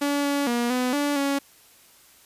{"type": "tone with pitch steps", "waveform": "sawtooth", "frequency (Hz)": [285.9, 283.9, 238.9, 251.1, 288.7, 279.1], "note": ["D4", "C#4", "A#3", "B3", "D4", "C#4"], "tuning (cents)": [-46, 41, 43, 29, -30, 12], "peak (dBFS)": -18, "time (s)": [0.01, 1.39], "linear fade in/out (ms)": 10, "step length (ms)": 230, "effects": ["white hiss -54 dBFS RMS until 2.25 s", "resampled to 32000 Hz"]}